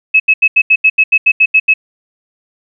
sine tone bursts, 2581 Hz, E7, 37 cents flat, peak -4 dBFS, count 12, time 0.14-1.739 s, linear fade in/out 10 ms, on 59 ms, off 81 ms, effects none

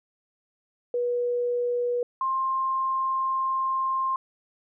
sine tone pair in turn, 485.4 / 1057.4 Hz, B4 / C6, -30 / +18 cents, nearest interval octave + minor second, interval 1348 cents, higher second, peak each -23 dBFS, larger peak neither, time 0.94-2.03 / 2.21-4.16 s, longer second, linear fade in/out 2 ms, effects none

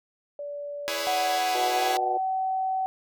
sine tone, 578 Hz, D5, 28 cents flat, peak -32 dBFS, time 0.39-1.38 s, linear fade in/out 2 ms
5% pulse chord, C# minor seventh, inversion first, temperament equal with one note detuned, 329.6 / 415.3 / 499 / 554.4 Hz, E4 / G#4 / B4 / C#5, 0 / 0 / +18 / 0 cents, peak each -23 dBFS, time 0.88-1.97 s, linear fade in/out 0 ms
sine tone with pitch glide, 741 to 758.3 Hz, F#5 to F#5, +2 to +42 cents, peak -24 dBFS, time 1.07-2.86 s, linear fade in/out 0 ms, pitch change +40 cents, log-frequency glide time 1.74-1.84 s
harmonic tone, 122.3 Hz, B2, 16 cents flat, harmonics 3 / 4 / 5 / 6 / 7, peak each -33 / -34 / -35 / -36 / -36 dBFS, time 1.54-2.18 s, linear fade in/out 10 ms
effects none

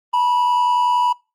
triangle tone pair together, 885 / 975.7 Hz, A5 / B5, +10 / -21 cents, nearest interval major second, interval 169 cents, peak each -23 / -13 dBFS, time 0.13-1.13 s, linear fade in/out 10 ms, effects noise-tail reverb RT60 0.3 s tail -26 dB re dry + Opus 32 kbps

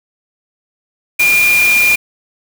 sine tone in noise, 2408 Hz, D7, 43 cents sharp, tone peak -8 dBFS, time 1.19-1.96 s, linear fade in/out 10 ms, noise white, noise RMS -19 dBFS, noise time 1.19-1.96 s, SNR +8 dB, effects none

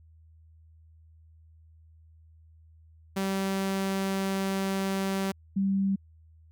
sawtooth / sine tone pair in turn, 193.5 / 195.07 Hz, G3 / G3, -22 / -8 cents, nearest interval unison, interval 14 cents, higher second, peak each -23 dBFS, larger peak neither, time 3.16-5.32 / 5.56-5.96 s, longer first, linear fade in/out 10 ms, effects added 80 Hz sine -53 dBFS peak until 6.51 s

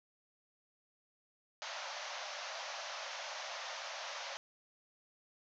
pink band-pass noise, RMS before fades -44 dBFS, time 1.62-4.37 s, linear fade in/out 0 ms, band 540 to 6500 Hz, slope 96 dB/octave, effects none

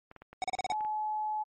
clicks, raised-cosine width 0.5 ms, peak -33 dBFS, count 9, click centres 0.114 / 0.163 / 0.22 / 0.33 / 0.423 / 0.586 / 0.722 / 0.808 / 0.849 s
square tone bursts, 749 Hz, F#5, 21 cents sharp, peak -30 dBFS, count 6, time 0.42-0.72 s, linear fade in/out 0 ms, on 20 ms, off 36 ms
sine tone, 855 Hz, A5, 50 cents flat, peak -30 dBFS, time 0.69-1.44 s, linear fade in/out 20 ms
effects MP3 32 kbps

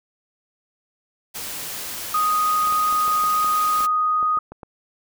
white noise, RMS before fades -31 dBFS, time 1.34-3.87 s, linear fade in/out 20 ms
sine tone, 1244.5 Hz, D#6, in tune, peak -17 dBFS, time 2.14-4.39 s, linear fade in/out 5 ms
clicks, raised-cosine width 1 ms, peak -23 dBFS, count 11, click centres 2.672 / 2.724 / 2.926 / 3.08 / 3.238 / 3.445 / 3.807 / 4.228 / 4.373 / 4.52 / 4.632 s
effects none

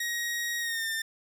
sawtooth tone with pitch glide, 1888 to 1797.5 Hz, A#6 to A6, +22 to +36 cents, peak -26 dBFS, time 0-1.02 s, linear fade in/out 5 ms, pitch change -86 cents, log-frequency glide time 0.59-0.88 s, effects none

